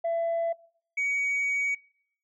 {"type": "tone pair in turn", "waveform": "sine", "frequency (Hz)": [670, 2254], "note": ["E5", "C#7"], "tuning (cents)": [28, 28], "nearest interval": "octave + major sixth", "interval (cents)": 2100, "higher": "second", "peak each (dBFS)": -23, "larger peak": "neither", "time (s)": [[0.04, 0.53], [0.97, 1.75]], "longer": "second", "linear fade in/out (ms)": 10, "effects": ["noise-tail reverb RT60 0.6 s tail -24 dB re dry", "tanh soft clip ceiling -23 dBFS"]}